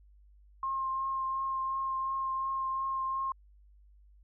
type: tone with vibrato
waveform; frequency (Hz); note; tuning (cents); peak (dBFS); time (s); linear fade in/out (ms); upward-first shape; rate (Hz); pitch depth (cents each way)
sine; 1065; C6; +30; -30; 0.63-3.32; 2; triangle; 2.8; 16
effects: added 50 Hz sine -56 dBFS peak until 4.23 s